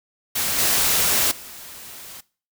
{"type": "noise with level steps", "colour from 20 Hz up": "white", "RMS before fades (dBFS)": [-23, -19, -39], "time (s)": [0.35, 2.21], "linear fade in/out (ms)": 10, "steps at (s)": [0.58, 1.31], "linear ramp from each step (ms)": 5, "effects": ["noise-tail reverb RT60 0.4 s tail -21 dB re dry"]}